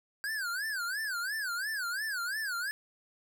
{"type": "tone with vibrato", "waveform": "square", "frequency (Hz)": 1568, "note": "G6", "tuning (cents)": 0, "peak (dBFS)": -33, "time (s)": [0.24, 2.71], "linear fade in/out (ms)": 0, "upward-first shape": "sine", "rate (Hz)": 2.9, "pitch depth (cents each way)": 220, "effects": []}